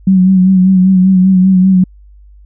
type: tone with vibrato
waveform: sine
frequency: 187.2 Hz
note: F#3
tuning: 20 cents sharp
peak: -4 dBFS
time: 0.07-1.84 s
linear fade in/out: 5 ms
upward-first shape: sine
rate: 5.1 Hz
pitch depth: 41 cents each way
effects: added 50 Hz sine -36 dBFS peak until 2.45 s